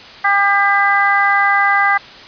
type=harmonic tone; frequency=400 Hz; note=G4; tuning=35 cents sharp; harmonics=2 / 3 / 4 / 5; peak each=-16 / -16 / -16 / -16 dBFS; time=0.24-1.98 s; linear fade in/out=10 ms; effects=white hiss -36 dBFS RMS until 2.27 s + resampled to 11025 Hz